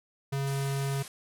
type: tone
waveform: square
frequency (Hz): 137.9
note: C#3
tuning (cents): -9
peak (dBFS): -29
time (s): 0.32-1.03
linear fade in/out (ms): 10
type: low-pass noise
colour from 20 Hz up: white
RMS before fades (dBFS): -46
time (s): 0.47-1.08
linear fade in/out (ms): 2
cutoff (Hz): 12000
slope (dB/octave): 96
effects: none